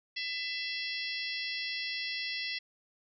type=harmonic tone with a mistuned harmonic; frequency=668 Hz; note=E5; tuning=23 cents sharp; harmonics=3 / 4 / 5 / 6 / 7 / 8; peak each=-39 / -40 / -41 / -42 / -42 / -43 dBFS; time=0.16-2.59 s; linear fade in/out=10 ms; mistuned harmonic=6; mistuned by=+68 cents; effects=none